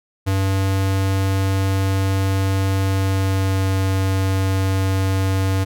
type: tone with pitch glide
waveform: square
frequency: 96.5 to 95.72 Hz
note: G2 to G2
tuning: -27 to -41 cents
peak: -17 dBFS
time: 0.26-5.65 s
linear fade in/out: 20 ms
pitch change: -14 cents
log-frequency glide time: 2.86-3.71 s
effects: none